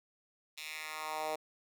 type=tone with high-pass filter sweep; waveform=10% pulse; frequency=155.56 Hz; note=D#3; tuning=in tune; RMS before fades=-40 dBFS; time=0.57-1.36 s; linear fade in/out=10 ms; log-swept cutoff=3100 to 550 Hz; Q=1.9; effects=none